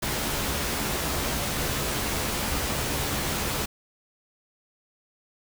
pink noise with comb filter, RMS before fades -28 dBFS, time 0.02-3.66 s, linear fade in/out 10 ms, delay 14 ms, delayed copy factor +0.5, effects none

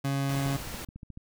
30% pulse tone, 138.1 Hz, C#3, 6 cents flat, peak -24 dBFS, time 0.04-0.57 s, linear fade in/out 10 ms
pink noise, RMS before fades -39 dBFS, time 0.29-0.85 s, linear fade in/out 5 ms
click train, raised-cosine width 5 ms, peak -30 dBFS, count 11, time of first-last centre 0.46-1.174 s, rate 14 Hz
effects none

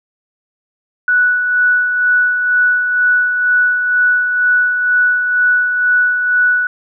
sine tone with tremolo, 1477 Hz, F#6, 3 cents flat, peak -8 dBFS, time 1.08-6.67 s, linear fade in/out 2 ms, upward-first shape sine, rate 2.1 Hz, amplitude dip 45%, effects none

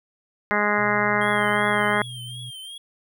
harmonic tone, 207.7 Hz, G#3, in tune, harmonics 1 / 2 / 3 / 4 / 5 / 6 / 7 / 8 / 9 / 10, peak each -28 / -28 / -28 / -28 / -28 / -28 / -28 / -28 / -28 / -28 dBFS, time 0.51-2.02 s, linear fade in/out 0 ms
sine tone, 123.47 Hz, B2, in tune, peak -35 dBFS, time 0.77-2.51 s, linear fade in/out 20 ms
square tone with vibrato, 3204 Hz, G7, 37 cents sharp, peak -36 dBFS, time 1.21-2.78 s, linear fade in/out 5 ms, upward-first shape triangle, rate 2.7 Hz, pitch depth 84 cents each way
effects none

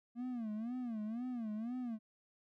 triangle tone with vibrato, 231.6 Hz, A#3, 11 cents flat, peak -36 dBFS, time 0.15-1.99 s, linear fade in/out 50 ms, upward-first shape sine, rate 2 Hz, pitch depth 160 cents each way, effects none

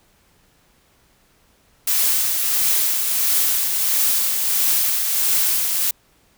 blue noise with tremolo, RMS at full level -17 dBFS, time 1.87-5.91 s, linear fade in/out 5 ms, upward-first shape triangle, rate 1.5 Hz, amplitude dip 40%, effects pink hiss -58 dBFS RMS until 6.37 s

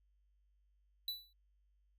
square tone with exponential decay, 3960 Hz, B7, 4 cents sharp, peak -35 dBFS, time 1.08-1.33 s, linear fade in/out 2 ms, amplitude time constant 53 ms, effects added 50 Hz sine -70 dBFS peak until 1.98 s

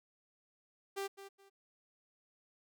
sawtooth tone with echo, 393.6 Hz, G4, 7 cents sharp, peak -33 dBFS, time 0.96-1.08 s, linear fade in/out 20 ms, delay 210 ms, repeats 2, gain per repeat -12 dB, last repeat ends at 1.5 s, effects none

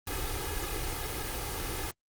pink noise with comb filter, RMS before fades -34 dBFS, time 0.07-1.91 s, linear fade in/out 2 ms, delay 2.4 ms, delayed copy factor +0.85, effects Opus 24 kbps

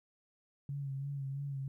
sine tone with vibrato, 138.59 Hz, C#3, in tune, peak -36 dBFS, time 0.69-1.68 s, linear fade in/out 2 ms, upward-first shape sine, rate 3 Hz, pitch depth 42 cents each way, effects 13-bit

